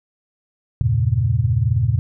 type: chord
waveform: sine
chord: E diminished seventh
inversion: none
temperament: equal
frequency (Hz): 82.41 / 98 / 116.54 / 138.59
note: E2 / G2 / Bb2 / Db3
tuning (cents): 0 / 0 / 0 / 0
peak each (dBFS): -23 / -22 / -17 / -23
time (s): 0.81-1.99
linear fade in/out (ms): 0
effects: none